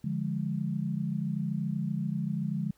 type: chord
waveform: sine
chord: D diminished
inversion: none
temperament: equal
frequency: 146.83 / 174.61 / 207.7 Hz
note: D3 / F3 / Ab3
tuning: 0 / 0 / 0 cents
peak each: -33 dBFS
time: 0.04-2.71 s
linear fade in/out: 5 ms
effects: pink hiss -67 dBFS RMS until 2.77 s

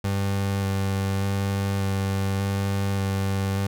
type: tone with vibrato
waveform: 30% pulse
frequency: 98 Hz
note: G2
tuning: in tune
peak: -20 dBFS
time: 0.04-3.67 s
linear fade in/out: 5 ms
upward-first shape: square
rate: 0.85 Hz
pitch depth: 11 cents each way
effects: none

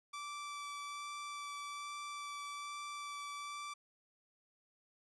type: tone with vibrato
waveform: sawtooth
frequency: 1162 Hz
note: D6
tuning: 19 cents flat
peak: -39 dBFS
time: 0.13-3.74 s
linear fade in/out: 10 ms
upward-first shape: sine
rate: 1.2 Hz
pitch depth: 9 cents each way
effects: resampled to 22050 Hz

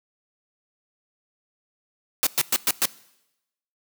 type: noise bursts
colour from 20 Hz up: white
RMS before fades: -20 dBFS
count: 5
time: 2.23-2.855 s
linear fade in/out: 0 ms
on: 37 ms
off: 110 ms
effects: noise-tail reverb RT60 0.9 s tail -21 dB re dry + high-pass 150 Hz 12 dB/octave

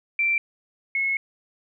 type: tone pair in turn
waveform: sine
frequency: 2349 / 2181 Hz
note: D7 / C#7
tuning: 0 / -29 cents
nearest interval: minor second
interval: 129 cents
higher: first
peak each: -19 / -21 dBFS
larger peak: first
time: 0.19-0.38 / 0.95-1.17 s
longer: second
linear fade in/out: 2 ms
effects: none

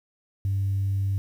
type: tone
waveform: sine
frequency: 98 Hz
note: G2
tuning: in tune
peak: -21 dBFS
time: 0.45-1.18 s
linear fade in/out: 0 ms
effects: tanh soft clip ceiling -19 dBFS + 9-bit

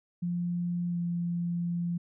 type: tone with pitch glide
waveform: sine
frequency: 174.61 to 172.6 Hz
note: F3 to F3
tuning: 0 to -20 cents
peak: -28 dBFS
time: 0.22-1.98 s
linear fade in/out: 10 ms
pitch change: -20 cents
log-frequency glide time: 0.89-0.98 s
effects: none

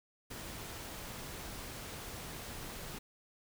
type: noise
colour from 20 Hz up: pink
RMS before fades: -45 dBFS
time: 0.3-2.99 s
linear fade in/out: 10 ms
effects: none

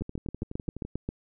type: two click trains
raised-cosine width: 3 ms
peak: -18 / -24 dBFS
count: 9 / 11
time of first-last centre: 0.02-1.09 / 0.01-0.85 s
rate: 7.48 / 11.9 Hz
effects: none

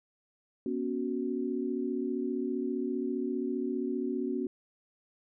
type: chord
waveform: sine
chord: B suspended second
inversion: none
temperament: equal with one note detuned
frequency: 242.1 / 277.2 / 370 Hz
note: B3 / C#4 / F#4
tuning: -34 / 0 / 0 cents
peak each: -34 dBFS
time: 0.66-4.47 s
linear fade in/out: 2 ms
effects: none

